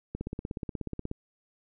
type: click train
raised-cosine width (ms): 3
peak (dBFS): -21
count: 17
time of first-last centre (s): 0.15-1.114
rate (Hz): 16.6
effects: none